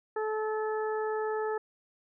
harmonic tone, 433 Hz, A4, 28 cents flat, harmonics 1 / 2 / 3 / 4, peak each -30 / -36 / -40 / -42 dBFS, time 0.16-1.58 s, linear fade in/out 5 ms, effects none

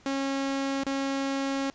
sawtooth tone with dropouts, 273.1 Hz, C#4, 26 cents flat, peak -23 dBFS, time 0.06-1.7 s, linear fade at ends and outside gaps 1 ms, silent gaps 0.835-0.865 s, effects pink hiss -57 dBFS RMS until 1.74 s + resampled to 16000 Hz

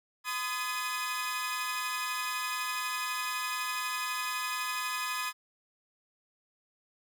sawtooth tone cluster, 1018 / 1242 / 1701 / 2496 Hz, C6 / D#6 / G#6 / D#7, -48 / -3 / +41 / +5 cents, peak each -33 / -33 / -35 / -36 dBFS, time 0.24-5.33 s, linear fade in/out 50 ms, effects none

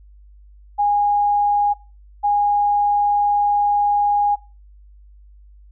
sine tone pair in turn, 821 / 821 Hz, G#5 / G#5, -20 / -20 cents, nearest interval unison, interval 0 cents, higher neither, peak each -14 / -14 dBFS, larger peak neither, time 0.78-1.74 / 2.23-4.36 s, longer second, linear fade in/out 20 ms, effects noise-tail reverb RT60 0.3 s tail -21 dB re dry + added 50 Hz sine -43 dBFS peak until 5.71 s

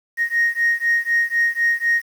sine beating tone pair, 1864.7 / 1868.7 Hz, A#6 / A#6, 0 / +4 cents, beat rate 4 Hz, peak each -18 dBFS, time 0.17-2.02 s, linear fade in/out 50 ms, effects tanh soft clip ceiling -11 dBFS + 7-bit

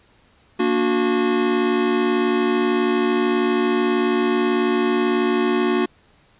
square chord, Bb augmented, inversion none, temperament just, 233.1 / 291.4 / 364.2 Hz, Bb3 / D4 / F#4, 0 / -13 / -27 cents, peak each -23 / -24 / -20 dBFS, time 0.59-5.86 s, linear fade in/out 10 ms, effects pink hiss -56 dBFS RMS until 6.39 s + resampled to 8000 Hz

